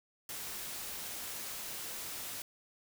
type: noise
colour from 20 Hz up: white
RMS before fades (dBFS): -42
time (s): 0.29-2.42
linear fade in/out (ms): 2
effects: none